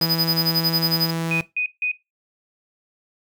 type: tone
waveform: sawtooth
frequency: 164.81 Hz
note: E3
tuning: in tune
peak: -19 dBFS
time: 0.01-1.41 s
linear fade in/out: 2 ms
type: tone with tremolo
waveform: square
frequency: 4978 Hz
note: D#8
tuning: in tune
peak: -16 dBFS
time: 0.01-1.11 s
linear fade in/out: 10 ms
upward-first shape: sine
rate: 11 Hz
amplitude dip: 90%
type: tone bursts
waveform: sine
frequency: 2489 Hz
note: D#7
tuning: in tune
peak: -20 dBFS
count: 3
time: 1.31-1.915 s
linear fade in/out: 2 ms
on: 95 ms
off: 160 ms
effects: noise-tail reverb RT60 0.2 s tail -17 dB re dry